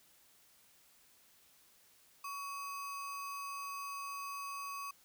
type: tone with sample-and-hold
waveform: sine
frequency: 1124 Hz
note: C#6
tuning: 24 cents sharp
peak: -40 dBFS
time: 2.24-4.91 s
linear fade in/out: 5 ms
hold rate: 3675 Hz
effects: white hiss -66 dBFS RMS until 5.04 s